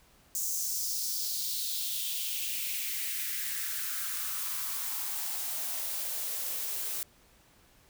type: noise with high-pass filter sweep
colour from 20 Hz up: blue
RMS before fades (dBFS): -34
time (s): 0.35-7.03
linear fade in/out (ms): 0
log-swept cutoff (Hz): 6800 to 370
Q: 3.1
effects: pink hiss -62 dBFS RMS until 7.89 s